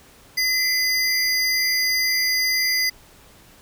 square tone pair together, 2032 / 4833 Hz, B6 / D8, +49 / +49 cents, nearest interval octave + minor third, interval 1500 cents, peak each -22 dBFS, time 0.37-2.9 s, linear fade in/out 10 ms, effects pink hiss -50 dBFS RMS until 3.61 s

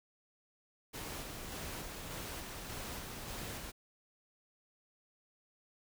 pink noise with tremolo, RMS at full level -43 dBFS, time 0.93-3.72 s, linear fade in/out 20 ms, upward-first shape square, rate 1.7 Hz, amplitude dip 25%, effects none

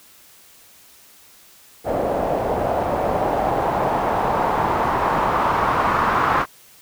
white noise with low-pass filter sweep, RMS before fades -20 dBFS, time 1.84-6.46 s, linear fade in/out 50 ms, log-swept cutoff 600 to 1200 Hz, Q 2.6, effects white hiss -49 dBFS RMS until 6.81 s

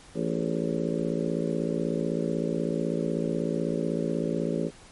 harmonic tone with a mistuned harmonic, 56.1 Hz, A1, 34 cents sharp, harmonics 3 / 4 / 5 / 6 / 7 / 8 / 9 / 10, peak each -31 / -32 / -33 / -34 / -34 / -35 / -36 / -36 dBFS, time 0.14-4.71 s, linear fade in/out 50 ms, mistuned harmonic 8, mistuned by -74 cents, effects pink hiss -51 dBFS RMS until 4.91 s + MP3 48 kbps

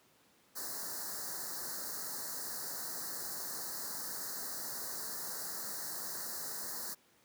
white band-stop noise, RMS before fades -41 dBFS, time 0.55-6.95 s, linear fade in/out 20 ms, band 1900 to 4100 Hz, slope 96 dB/octave, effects pink hiss -67 dBFS RMS until 7.24 s + high-pass 150 Hz 12 dB/octave

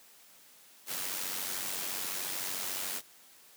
white noise with amplitude modulation, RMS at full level -34 dBFS, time 0.86-3.02 s, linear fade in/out 50 ms, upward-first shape sine, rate 93.8 Hz, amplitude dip 50%, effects white hiss -58 dBFS RMS until 3.56 s + high-pass 150 Hz 12 dB/octave

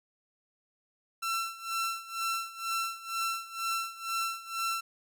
sawtooth tone with tremolo, 1346 Hz, E6, 36 cents sharp, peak -25 dBFS, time 1.22-4.81 s, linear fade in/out 10 ms, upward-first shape sine, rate 2.1 Hz, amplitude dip 85%, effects none

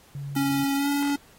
sine tone, 140.6 Hz, C#3, 25 cents sharp, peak -31 dBFS, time 0.15-0.64 s, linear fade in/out 2 ms
violet noise with tremolo, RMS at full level -37 dBFS, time 0.35-1.03 s, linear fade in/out 2 ms, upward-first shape triangle, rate 18 Hz, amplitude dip 50%
square tone with pitch glide, 277.2 to 284.3 Hz, C#4 to C#4, 0 to +44 cents, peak -23 dBFS, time 0.36-1.16 s, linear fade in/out 5 ms, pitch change +44 cents, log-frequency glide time 0.75-0.88 s
effects pink hiss -55 dBFS RMS until 1.38 s + AAC 48 kbps

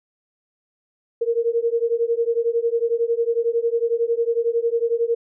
sine beating tone pair, 460.2 / 471.2 Hz, A#4 / A#4, -22 / +19 cents, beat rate 11 Hz, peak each -21 / -21 dBFS, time 1.21-5.15 s, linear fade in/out 10 ms, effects none

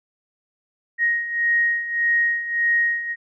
sine beating tone pair, 1874 / 1875.7 Hz, A#6 / A#6, +9 / +10 cents, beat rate 1.7 Hz, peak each -24 / -19 dBFS, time 0.98-3.16 s, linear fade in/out 50 ms, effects none

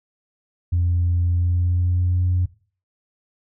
sine tone with pitch glide, 87.1 to 90.07 Hz, F2 to F#2, -4 to -46 cents, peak -15 dBFS, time 0.72-2.46 s, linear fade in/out 10 ms, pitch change +58 cents, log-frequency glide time 1.29-2.24 s, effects noise-tail reverb RT60 0.4 s tail -19 dB re dry + tanh soft clip ceiling -13 dBFS

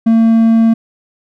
triangle tone, 226.4 Hz, A3, 50 cents sharp, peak -4 dBFS, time 0.06-0.74 s, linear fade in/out 10 ms, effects none

